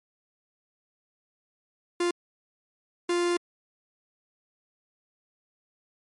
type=tone bursts at uneven times; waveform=45% pulse; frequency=349.2 Hz; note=F4; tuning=in tune; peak=-23 dBFS; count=2; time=2-2.11 / 3.09-3.37 s; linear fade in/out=5 ms; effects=MP3 48 kbps